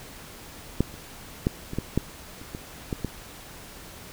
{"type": "clicks", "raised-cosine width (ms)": 3, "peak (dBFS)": [-7, -29, -8, -20, -13, -8, -29, -21, -14, -14], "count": 10, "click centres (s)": [0.806, 0.941, 1.469, 1.734, 1.786, 1.976, 2.415, 2.549, 2.928, 3.047], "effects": ["pink hiss -44 dBFS RMS until 4.12 s"]}